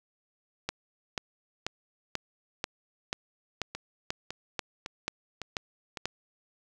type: two click trains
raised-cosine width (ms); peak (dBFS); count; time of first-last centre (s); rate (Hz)
0.2; -13 / -19; 12 / 5; 0.69-6.056 / 3.75-5.972; 2.05 / 1.8
effects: none